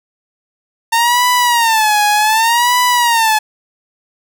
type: tone with vibrato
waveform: sawtooth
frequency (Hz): 908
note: A#5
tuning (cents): -46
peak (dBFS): -6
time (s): 0.92-3.39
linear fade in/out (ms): 10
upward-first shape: sine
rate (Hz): 0.66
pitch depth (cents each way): 150
effects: none